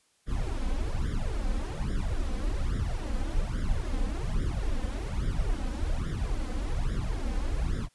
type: noise with flanger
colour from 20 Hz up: brown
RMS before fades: -29 dBFS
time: 0.26-7.89 s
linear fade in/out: 50 ms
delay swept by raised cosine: 0.56 to 3.96 ms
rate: 1.2 Hz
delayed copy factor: +0.95
effects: white hiss -68 dBFS RMS until 7.94 s + resampled to 24000 Hz